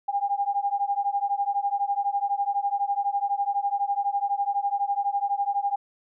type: beating tone pair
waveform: sine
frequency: 799 / 811 Hz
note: G5 / G#5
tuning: +33 / -41 cents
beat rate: 12 Hz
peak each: -26 / -26 dBFS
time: 0.08-5.76 s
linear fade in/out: 10 ms
effects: none